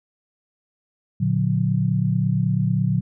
sine chord, Bb augmented, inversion none, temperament just, 116.54 / 145.68 / 182.1 Hz, Bb2 / D3 / F#3, 0 / -14 / -27 cents, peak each -22 / -22 / -22 dBFS, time 1.2-3.01 s, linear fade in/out 10 ms, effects none

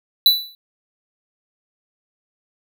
square tone with exponential decay, 3968 Hz, B7, 7 cents sharp, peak -7 dBFS, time 0.26-0.55 s, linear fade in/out 1 ms, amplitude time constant 61 ms, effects none

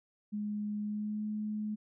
sine tone with pitch glide, 208.8 to 212.4 Hz, G#3 to G#3, +10 to +39 cents, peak -33 dBFS, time 0.32-1.76 s, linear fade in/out 20 ms, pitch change +29 cents, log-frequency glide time 0.81-1.24 s, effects none

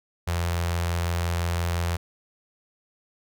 sawtooth tone with notch filter, 85.8 Hz, F2, 30 cents flat, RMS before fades -26 dBFS, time 0.27-1.97 s, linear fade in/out 10 ms, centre 260 Hz, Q 0.68, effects none

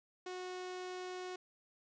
sawtooth tone, 365.9 Hz, F#4, 19 cents flat, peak -38 dBFS, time 0.26-1.36 s, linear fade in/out 5 ms, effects resampled to 16000 Hz + 11-bit

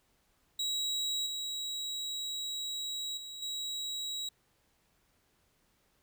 35% pulse tone with level steps, 3863 Hz, B7, 39 cents flat, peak -29 / -33 / -40 / -33 dBFS, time 0.59-4.29 s, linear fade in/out 5 ms, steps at 1.26 / 3.17 / 3.42 s, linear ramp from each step 5 ms, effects pink hiss -72 dBFS RMS until 6.02 s

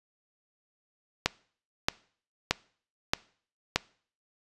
click train, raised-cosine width 0.2 ms, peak -5 dBFS, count 5, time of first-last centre 1.26-3.76 s, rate 1.6 Hz, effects noise-tail reverb RT60 0.5 s tail -22 dB re dry + resampled to 24000 Hz

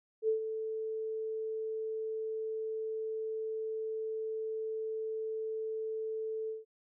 sine tone with ADSR envelope, 440 Hz, A4, in tune, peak -25 dBFS, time 0.22-6.65 s, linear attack 64 ms, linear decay 110 ms, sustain -9 dB, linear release 160 ms, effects none

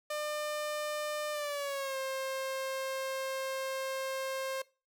sawtooth tone with pitch glide, 600 to 531.5 Hz, D5 to C5, +37 to +27 cents, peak -30 dBFS, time 0.1-4.62 s, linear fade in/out 5 ms, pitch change -210 cents, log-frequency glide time 1.32-1.97 s, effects noise-tail reverb RT60 0.3 s tail -21 dB re dry

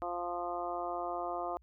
harmonic tone, 175 Hz, F3, 4 cents sharp, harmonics 2 / 3 / 4 / 5 / 6 / 7, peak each -42 / -43 / -37 / -45 / -43 / -43 dBFS, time 0.02-1.57 s, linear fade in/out 0 ms, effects added 60 Hz sine -60 dBFS peak until 1.62 s

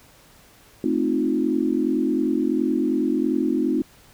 sine chord, F dominant seventh, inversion first, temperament equal with one note detuned, 220 / 261.6 / 311.1 / 353.9 Hz, A3 / C4 / Eb4 / F4, 0 / 0 / 0 / +23 cents, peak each -27 / -23 / -23 / -26 dBFS, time 0.84-3.82 s, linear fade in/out 2 ms, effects pink hiss -52 dBFS RMS until 4.13 s

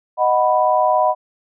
sine chord, B major, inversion first, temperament equal, 622.3 / 740 / 987.8 Hz, D#5 / F#5 / B5, 0 / 0 / 0 cents, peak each -17 dBFS, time 0.17-1.15 s, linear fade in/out 50 ms, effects none

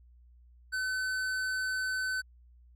sine tone with hard clipping, 1518 Hz, F#6, 44 cents sharp, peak -32 dBFS, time 0.72-2.22 s, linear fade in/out 20 ms, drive 12 dB, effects added 60 Hz sine -55 dBFS peak until 2.75 s

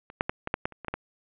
clicks, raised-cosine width 0.5 ms, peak -29 / -8 / -12 / -15 / -9 / -12 / -30 / -24 / -15 / -15 dBFS, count 10, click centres 0.101 / 0.209 / 0.295 / 0.474 / 0.541 / 0.655 / 0.723 / 0.847 / 0.883 / 0.94 s, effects resampled to 8000 Hz + 8-bit

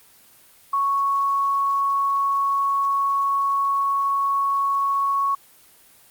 sine tone with quantisation, 1108.7 Hz, C#6, in tune, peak -18 dBFS, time 0.73-5.35 s, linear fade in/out 5 ms, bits 8, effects white hiss -52 dBFS RMS until 6.1 s + Opus 24 kbps

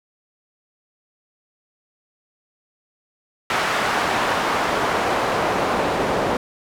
pink noise with band-pass filter sweep, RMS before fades -21 dBFS, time 3.5-6.37 s, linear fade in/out 2 ms, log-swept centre 1300 to 570 Hz, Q 0.89, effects none

